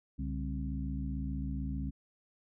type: harmonic tone with a mistuned harmonic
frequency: 66.8 Hz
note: C2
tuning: 36 cents sharp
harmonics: 1 / 2 / 3 / 4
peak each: -36 / -40 / -41 / -41 dBFS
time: 0.18-1.91 s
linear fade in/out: 20 ms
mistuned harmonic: 2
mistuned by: +140 cents
effects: none